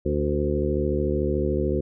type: harmonic tone with a mistuned harmonic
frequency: 73.6 Hz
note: D2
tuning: 4 cents sharp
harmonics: 1 / 2 / 3 / 4 / 5 / 6 / 7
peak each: -27 / -30 / -30 / -31 / -26 / -32 / -30 dBFS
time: 0.05-1.81 s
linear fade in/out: 10 ms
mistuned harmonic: 6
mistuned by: +33 cents
effects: none